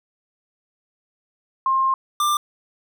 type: tone pair in turn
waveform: sine / square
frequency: 1062 / 1187.5 Hz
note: C6 / D6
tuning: +25 / +19 cents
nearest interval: major second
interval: 194 cents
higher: second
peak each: -16 / -18 dBFS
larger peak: first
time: 1.66-1.94 / 2.2-2.37 s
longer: first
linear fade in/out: 2 ms
effects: none